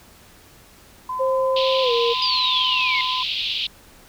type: tone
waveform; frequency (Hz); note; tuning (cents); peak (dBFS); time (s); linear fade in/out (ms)
sine; 1018; C6; -48; -24; 1.09-3.23; 5
type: tone with pitch glide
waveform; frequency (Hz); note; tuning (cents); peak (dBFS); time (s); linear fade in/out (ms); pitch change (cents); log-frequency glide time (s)
sine; 528 to 470.4; C5 to A#4; +16 to +16; -18; 1.19-2.14; 20; -200; 1.82-1.92
type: band-pass noise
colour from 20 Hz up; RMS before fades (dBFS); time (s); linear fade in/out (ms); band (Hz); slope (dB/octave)
white; -25; 1.56-3.67; 5; 2700 to 4000; 48
type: exponential sweep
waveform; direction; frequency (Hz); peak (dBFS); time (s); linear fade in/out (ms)
sine; down; 4948 to 2093; -20; 2.22-3.01; 2
effects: pink hiss -49 dBFS RMS until 4.08 s